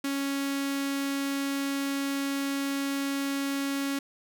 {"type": "tone with notch filter", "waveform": "sawtooth", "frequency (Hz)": 277.2, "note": "C#4", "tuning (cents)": 0, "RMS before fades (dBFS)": -30, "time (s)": [0.04, 3.99], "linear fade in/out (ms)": 5, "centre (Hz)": 690, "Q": 0.95, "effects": []}